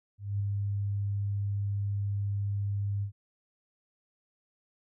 sine tone with ADSR envelope, 100.8 Hz, G2, 49 cents sharp, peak -26 dBFS, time 0.18-3.12 s, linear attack 220 ms, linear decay 6 ms, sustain -2 dB, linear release 94 ms, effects none

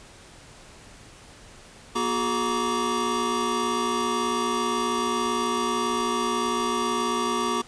square tone cluster, 240.9 / 362.3 / 420.5 / 941 / 1154 Hz, B3 / F#4 / G#4 / A#5 / D6, -43 / -36 / +22 / +16 / -31 cents, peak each -31 / -31 / -33 / -32 / -28 dBFS, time 1.95-7.62 s, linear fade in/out 10 ms, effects pink hiss -48 dBFS RMS until 7.67 s + resampled to 22050 Hz

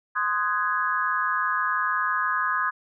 sine chord, Ab dominant seventh, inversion first, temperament just, 1038.3 / 1245.9 / 1495.1 / 1661.2 Hz, C6 / Eb6 / Gb6 / Ab6, -14 / +2 / +18 / 0 cents, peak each -28 / -26 / -31 / -27 dBFS, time 0.15-2.71 s, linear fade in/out 20 ms, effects none

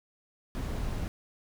brown noise, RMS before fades -33 dBFS, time 0.55-1.08 s, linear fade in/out 0 ms, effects none

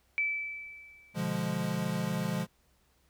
sine tone with exponential decay, 2314 Hz, D7, 26 cents flat, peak -25 dBFS, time 0.18-1.33 s, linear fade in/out 0 ms, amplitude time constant 250 ms
square chord, B diminished seventh, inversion none, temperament equal, 123.47 / 146.83 / 174.61 / 207.7 Hz, B2 / D3 / F3 / Ab3, 0 / 0 / 0 / 0 cents, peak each -40 / -38 / -34 / -36 dBFS, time 1.14-2.47 s, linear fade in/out 50 ms
effects added 64 Hz sine -70 dBFS peak until 3.09 s + pink hiss -70 dBFS RMS until 3.09 s

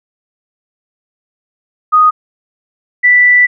sine tone pair in turn, 1243 / 1973.1 Hz, D#6 / B6, -2 / -2 cents, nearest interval minor sixth, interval 800 cents, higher second, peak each -4 dBFS, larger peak neither, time 1.92-2.11 / 3.03-3.47 s, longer second, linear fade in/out 20 ms, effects none

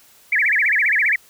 sine tone with vibrato, 1975.5 Hz, B6, in tune, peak -14 dBFS, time 0.32-1.16 s, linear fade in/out 5 ms, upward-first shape sine, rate 15 Hz, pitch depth 300 cents each way, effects white hiss -51 dBFS RMS until 1.29 s

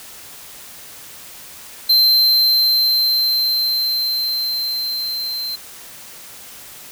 square tone with level ramp, 4115 Hz, C8, 30 cents flat, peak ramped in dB -10 to -23 dBFS, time 1.89-5.56 s, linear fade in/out 10 ms, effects white hiss -38 dBFS RMS until 6.91 s

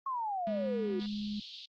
sine exponential sweep, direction down, 1106 to 354.3 Hz, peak -32 dBFS, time 0.06-1 s, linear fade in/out 5 ms
sine tone with pitch glide, 206.9 to 208.2 Hz, G#3 to G#3, -6 to +5 cents, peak -34 dBFS, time 0.47-1.4 s, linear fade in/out 5 ms, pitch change +11 cents, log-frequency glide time 0.59-1.26 s
click train, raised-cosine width 0.3 ms, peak -36 dBFS, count 144, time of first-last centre 0.47-1.058 s, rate 243 Hz
white band-pass noise, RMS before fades -48 dBFS, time 0.99-1.66 s, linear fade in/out 10 ms, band 3100 to 4400 Hz, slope 48 dB/octave
effects Opus 24 kbps

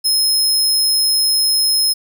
sawtooth tone, 5150 Hz, E8, 41 cents flat, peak -10 dBFS, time 0.04-1.94 s, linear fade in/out 20 ms, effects none

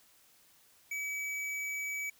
sine tone with hard clipping, 2284 Hz, D7, 49 cents flat, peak -36 dBFS, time 0.91-2.1 s, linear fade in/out 5 ms, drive 14 dB, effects white hiss -64 dBFS RMS until 2.19 s

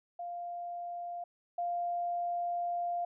sine tone pair in turn, 698 / 698 Hz, F5 / F5, -1 / -1 cents, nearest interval unison, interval 0 cents, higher neither, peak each -37 / -31 dBFS, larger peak second, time 0.19-1.24 / 1.58-3.05 s, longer second, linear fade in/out 5 ms, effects none

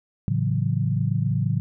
sine chord, F# minor seventh, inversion first, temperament equal, 110 / 138.59 / 164.81 / 185 Hz, A2 / C#3 / E3 / F#3, 0 / 0 / 0 / 0 cents, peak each -24 / -24 / -28 / -29 dBFS, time 0.28-1.6 s, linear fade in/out 0 ms, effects none

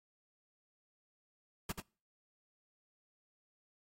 pink noise with echo, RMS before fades -38 dBFS, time 1.69-1.72 s, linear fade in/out 5 ms, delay 84 ms, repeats 1, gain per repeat -5 dB, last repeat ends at 1.804 s, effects noise-tail reverb RT60 0.4 s tail -26 dB re dry + AAC 48 kbps

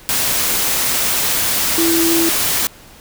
sine tone in noise, 332.2 Hz, E4, 13 cents sharp, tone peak -14 dBFS, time 1.78-2.29 s, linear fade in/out 0 ms, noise white, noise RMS -17 dBFS, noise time 0.09-2.67 s, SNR 0 dB, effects pink hiss -42 dBFS RMS until 3 s

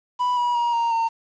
triangle tone with pitch steps, 987.8 / 968.6 / 949.8 / 931.3 / 913.2 Hz, B5 / B5 / A#5 / A#5 / A#5, 0 / -34 / +32 / -2 / -36 cents, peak -17 dBFS, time 0.19-1.09 s, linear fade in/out 20 ms, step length 180 ms, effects resampled to 16000 Hz + 8-bit

